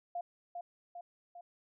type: tone with echo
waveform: sine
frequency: 700 Hz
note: F5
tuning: 4 cents sharp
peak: -35 dBFS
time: 0.15-0.21 s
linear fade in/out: 5 ms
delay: 400 ms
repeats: 3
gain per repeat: -4 dB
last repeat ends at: 1.41 s
effects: none